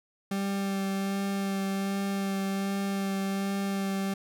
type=tone with vibrato; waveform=40% pulse; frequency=196 Hz; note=G3; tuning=in tune; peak=-27 dBFS; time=0.31-4.14 s; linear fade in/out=5 ms; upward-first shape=sine; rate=1.3 Hz; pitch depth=13 cents each way; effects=none